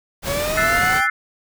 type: noise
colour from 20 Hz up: pink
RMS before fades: -26 dBFS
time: 0.22-1.02 s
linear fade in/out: 50 ms
type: exponential sweep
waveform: 40% pulse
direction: up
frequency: 547 to 810 Hz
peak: -21 dBFS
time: 0.25-1.08 s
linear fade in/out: 50 ms
type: chord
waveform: sine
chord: F# half-diminished seventh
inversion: third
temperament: equal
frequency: 1318.5 / 1480 / 1760 / 2093 Hz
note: E6 / F#6 / A6 / C7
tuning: 0 / 0 / 0 / 0 cents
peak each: -22 dBFS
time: 0.57-1.1 s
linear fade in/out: 5 ms
effects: none